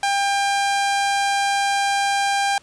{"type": "tone", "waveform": "sawtooth", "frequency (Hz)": 798, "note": "G5", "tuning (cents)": 31, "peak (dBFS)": -14, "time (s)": [0.03, 2.58], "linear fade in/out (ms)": 2, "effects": ["pink hiss -52 dBFS RMS until 2.62 s", "resampled to 22050 Hz"]}